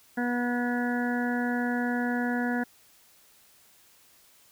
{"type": "harmonic tone", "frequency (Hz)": 243, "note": "B3", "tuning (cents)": -28, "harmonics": [1, 2, 3, 4, 6, 7, 8], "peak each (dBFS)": [-27, -36, -35, -42, -36, -35, -44], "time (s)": [0.17, 2.64], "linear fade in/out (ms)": 10, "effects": ["white hiss -59 dBFS RMS until 4.51 s"]}